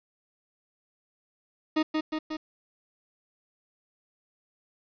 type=tone with echo; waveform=40% pulse; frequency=311.1 Hz; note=D#4; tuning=in tune; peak=-21 dBFS; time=1.76-1.83 s; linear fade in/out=10 ms; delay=180 ms; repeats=3; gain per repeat=-3 dB; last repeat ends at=2.37 s; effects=resampled to 11025 Hz + 8-bit